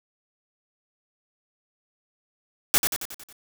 white noise with echo, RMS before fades -18 dBFS, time 2.74-2.78 s, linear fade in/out 0 ms, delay 91 ms, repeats 6, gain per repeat -5 dB, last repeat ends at 3.326 s, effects none

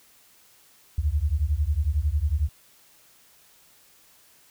sine beating tone pair, 69 / 80 Hz, C#2 / D#2, -7 / +49 cents, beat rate 11 Hz, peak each -24 dBFS, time 0.98-2.49 s, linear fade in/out 5 ms, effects white hiss -57 dBFS RMS until 4.5 s

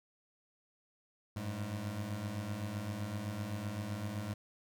25% pulse beating tone pair, 98 / 105.8 Hz, G2 / G#2, 0 / +33 cents, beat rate 7.8 Hz, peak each -39 / -35 dBFS, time 1.36-4.34 s, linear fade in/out 5 ms, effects none

